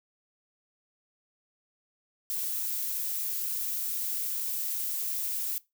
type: noise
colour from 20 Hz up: violet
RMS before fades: -32 dBFS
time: 2.3-5.58 s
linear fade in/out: 0 ms
effects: noise-tail reverb RT60 0.2 s tail -20 dB re dry